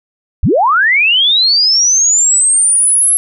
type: linear sweep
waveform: sine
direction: up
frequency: 34.17 to 11175 Hz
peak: -7 dBFS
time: 0.43-3.17 s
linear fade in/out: 0 ms
effects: none